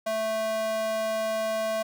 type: tone with high-pass filter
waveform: square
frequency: 220 Hz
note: A3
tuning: in tune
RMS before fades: -28 dBFS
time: 0.06-1.83 s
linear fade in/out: 10 ms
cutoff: 550 Hz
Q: 4.2
effects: none